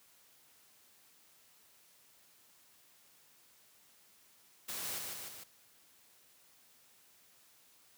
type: noise with echo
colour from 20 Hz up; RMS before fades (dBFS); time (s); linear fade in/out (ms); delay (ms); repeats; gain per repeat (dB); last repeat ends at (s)
white; -41; 4.68-4.99; 10; 150; 3; -3; 5.44
effects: white hiss -65 dBFS RMS until 7.97 s + high-pass 80 Hz 12 dB/octave